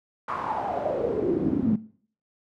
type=noise with band-pass filter sweep; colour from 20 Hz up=brown; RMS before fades=-26 dBFS; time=0.28-1.76 s; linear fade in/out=5 ms; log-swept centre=1200 to 210 Hz; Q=5.7; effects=noise-tail reverb RT60 0.5 s tail -18 dB re dry + high-pass 80 Hz 12 dB/octave